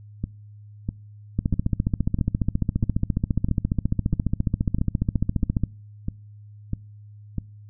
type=two click trains; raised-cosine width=5 ms; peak=-13 / -9 dBFS; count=12 / 63; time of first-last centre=0.24-7.383 / 1.39-5.637 s; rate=1.54 / 14.6 Hz; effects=noise-tail reverb RT60 0.5 s tail -25 dB re dry + added 104 Hz sine -42 dBFS peak until 7.69 s